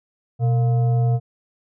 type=tone with frequency modulation; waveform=sine; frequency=123.5 Hz; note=B2; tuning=in tune; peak=-15 dBFS; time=0.39-1.2 s; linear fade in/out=50 ms; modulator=579 Hz; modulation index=0.32; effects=none